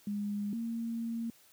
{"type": "tone pair in turn", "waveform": "sine", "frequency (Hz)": [205.1, 230.2], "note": ["G#3", "A#3"], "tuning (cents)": [-21, -22], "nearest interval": "major second", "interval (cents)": 199, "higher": "second", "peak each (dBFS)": [-32, -33], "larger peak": "first", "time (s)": [[0.07, 0.53], [0.53, 1.3]], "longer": "second", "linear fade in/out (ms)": 2, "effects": ["white hiss -62 dBFS RMS until 1.52 s", "high-pass 80 Hz 12 dB/octave"]}